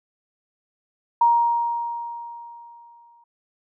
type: tone with exponential decay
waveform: sine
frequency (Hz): 940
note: A#5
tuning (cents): +14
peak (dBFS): -12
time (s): 1.21-3.24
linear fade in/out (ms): 5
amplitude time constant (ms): 440
effects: none